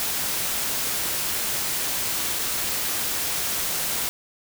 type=noise with dropouts; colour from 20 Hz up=white; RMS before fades=-26 dBFS; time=0-4.09 s; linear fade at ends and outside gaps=0 ms; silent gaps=2.388-2.392 s; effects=none